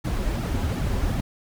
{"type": "noise with flanger", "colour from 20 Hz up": "brown", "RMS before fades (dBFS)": -25, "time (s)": [0.04, 1.21], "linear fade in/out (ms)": 10, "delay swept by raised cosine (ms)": [1.9, 6.7], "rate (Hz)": 2.7, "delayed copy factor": -0.85, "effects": []}